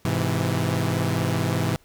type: chord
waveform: sawtooth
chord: Ab augmented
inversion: none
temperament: equal with one note detuned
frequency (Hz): 103.83 / 128.86 / 164.81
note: Ab2 / C3 / E3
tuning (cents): 0 / -26 / 0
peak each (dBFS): -22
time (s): 0.05-1.76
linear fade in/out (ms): 0
effects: pink hiss -59 dBFS RMS until 1.84 s